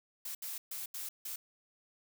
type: noise bursts at uneven times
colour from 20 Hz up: blue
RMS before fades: -41 dBFS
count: 5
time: 0.25-0.35 / 0.42-0.58 / 0.71-0.86 / 0.94-1.09 / 1.25-1.36 s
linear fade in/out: 5 ms
effects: none